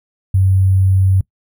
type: tone with sample-and-hold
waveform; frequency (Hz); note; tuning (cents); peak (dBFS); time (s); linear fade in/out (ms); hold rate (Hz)
sine; 95.1; F#2; +48; -9; 0.34-1.21; 5; 11025
effects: noise-tail reverb RT60 0.1 s tail -22 dB re dry